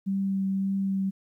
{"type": "tone with vibrato", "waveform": "sine", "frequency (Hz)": 194, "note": "G3", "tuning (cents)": -18, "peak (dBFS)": -24, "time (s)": [0.06, 1.11], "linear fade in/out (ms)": 20, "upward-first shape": "triangle", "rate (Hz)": 1.8, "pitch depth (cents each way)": 14, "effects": ["11-bit"]}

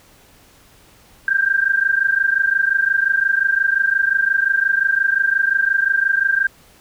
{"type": "tone pair together", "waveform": "sine", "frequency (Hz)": [1574, 1599.7], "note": ["G6", "G6"], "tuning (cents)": [7, 35], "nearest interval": "unison", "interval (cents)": 28, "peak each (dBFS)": -17, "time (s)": [1.28, 6.47], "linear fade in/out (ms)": 2, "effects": ["pink hiss -50 dBFS RMS until 6.8 s"]}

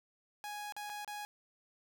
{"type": "tone with dropouts", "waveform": "sawtooth", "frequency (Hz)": 830.6, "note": "G#5", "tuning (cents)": 0, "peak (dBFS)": -37, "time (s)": [0.44, 1.25], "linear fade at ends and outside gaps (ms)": 0, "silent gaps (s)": [[0.723, 0.765], [0.895, 0.899], [1.047, 1.077]], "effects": []}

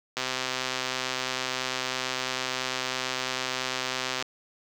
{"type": "click train", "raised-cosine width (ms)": 0.2, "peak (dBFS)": -11, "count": 524, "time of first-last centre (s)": [0.17, 4.224], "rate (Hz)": 129, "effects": ["high-pass 150 Hz 12 dB/octave", "7-bit"]}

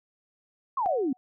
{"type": "exponential sweep", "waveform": "sine", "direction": "down", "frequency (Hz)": [1130, 246.9], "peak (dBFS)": -24, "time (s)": [0.77, 1.13], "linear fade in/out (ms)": 5}
{"type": "tone with exponential decay", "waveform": "sine", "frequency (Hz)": 740, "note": "F#5", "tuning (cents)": 0, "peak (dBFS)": -22, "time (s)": [0.86, 1.17], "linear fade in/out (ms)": 0, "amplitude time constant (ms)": 67}
{"effects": []}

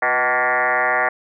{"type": "tone with frequency modulation", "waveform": "sine", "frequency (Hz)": 1283, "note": "E6", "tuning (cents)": -47, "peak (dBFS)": -15, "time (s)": [0.02, 1.09], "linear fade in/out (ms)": 5, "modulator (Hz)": 132, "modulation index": 5.5, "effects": []}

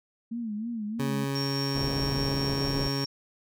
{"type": "tone with vibrato", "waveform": "sine", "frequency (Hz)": 222.3, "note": "A3", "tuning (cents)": 18, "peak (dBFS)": -30, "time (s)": [0.31, 1.25], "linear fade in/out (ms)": 10, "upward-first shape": "sine", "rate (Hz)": 3.2, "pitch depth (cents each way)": 120}
{"type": "tone", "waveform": "20% pulse", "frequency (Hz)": 138.1, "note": "C#3", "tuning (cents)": -6, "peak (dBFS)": -23, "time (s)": [0.99, 3.05], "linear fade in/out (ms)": 10}
{"type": "tone with tremolo", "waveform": "sine", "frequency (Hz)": 5520, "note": "F8", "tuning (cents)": -21, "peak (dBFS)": -31, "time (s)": [1.35, 3.06], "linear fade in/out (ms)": 5, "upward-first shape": "sine", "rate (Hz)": 4.8, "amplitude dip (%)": 25}
{"type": "low-pass noise", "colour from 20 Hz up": "pink", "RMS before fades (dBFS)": -34, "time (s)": [1.75, 2.88], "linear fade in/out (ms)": 5, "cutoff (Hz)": 640, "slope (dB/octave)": 12}
{"effects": []}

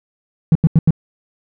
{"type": "tone bursts", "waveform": "triangle", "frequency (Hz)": 160, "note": "D#3", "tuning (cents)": 49, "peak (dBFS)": -3, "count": 4, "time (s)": [0.52, 0.907], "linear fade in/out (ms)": 2, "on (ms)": 33, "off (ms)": 85, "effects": ["tanh soft clip ceiling -3 dBFS"]}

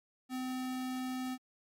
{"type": "tone", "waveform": "square", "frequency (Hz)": 256.2, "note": "C4", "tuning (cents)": -36, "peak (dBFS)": -36, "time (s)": [0.29, 1.38], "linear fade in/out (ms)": 50, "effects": ["MP3 64 kbps"]}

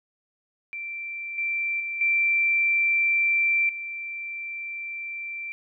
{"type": "tone with level steps", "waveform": "sine", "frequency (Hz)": 2349, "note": "D7", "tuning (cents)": 0, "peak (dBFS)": [-31, -24, -28, -19, -31], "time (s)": [0.73, 5.52], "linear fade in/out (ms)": 0, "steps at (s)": [1.38, 1.8, 2.01, 3.69], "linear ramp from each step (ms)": 2, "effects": []}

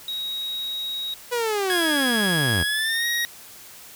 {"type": "tone", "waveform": "triangle", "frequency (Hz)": 3800, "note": "A#7", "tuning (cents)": 33, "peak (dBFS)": -25, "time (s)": [0.08, 1.14], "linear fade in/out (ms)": 2}
{"type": "linear sweep", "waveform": "sawtooth", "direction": "down", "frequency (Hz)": [493.9, 74], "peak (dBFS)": -18, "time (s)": [1.31, 2.64], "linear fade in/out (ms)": 20}
{"type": "tone with pitch glide", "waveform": "25% pulse", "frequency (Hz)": [1661.2, 1886.3], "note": ["G#6", "A#6"], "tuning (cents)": [0, 20], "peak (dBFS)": -18, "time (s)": [1.7, 3.25], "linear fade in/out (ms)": 0, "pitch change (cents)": 220, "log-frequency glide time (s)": [2.63, 3.06]}
{"effects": ["white hiss -44 dBFS RMS until 3.95 s"]}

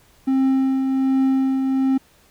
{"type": "tone with tremolo", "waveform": "triangle", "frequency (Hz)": 265.7, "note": "C4", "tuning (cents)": 27, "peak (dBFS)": -12, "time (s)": [0.27, 1.98], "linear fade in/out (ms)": 10, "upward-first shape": "triangle", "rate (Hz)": 1.3, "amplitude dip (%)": 40, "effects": ["pink hiss -55 dBFS RMS until 2.3 s"]}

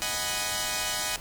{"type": "chord", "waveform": "5% pulse", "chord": "G# minor seventh", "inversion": "second", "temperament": "equal", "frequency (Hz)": [622.3, 740, 830.6, 987.8], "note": ["D#5", "F#5", "G#5", "B5"], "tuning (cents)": [0, 0, 0, 0], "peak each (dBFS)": -22, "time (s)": [0.02, 1.16], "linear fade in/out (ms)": 0, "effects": ["pink hiss -43 dBFS RMS until 1.2 s"]}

